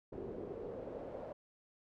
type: noise with band-pass filter sweep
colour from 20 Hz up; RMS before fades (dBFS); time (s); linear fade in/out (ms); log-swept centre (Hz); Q
brown; -45; 0.12-1.33; 10; 380 to 600; 3.8
effects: none